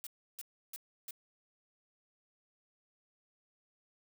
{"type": "noise bursts", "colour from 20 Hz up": "blue", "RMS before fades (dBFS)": -44, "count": 4, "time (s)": [0.04, 1.108], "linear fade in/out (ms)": 0, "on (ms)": 27, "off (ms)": 320, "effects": []}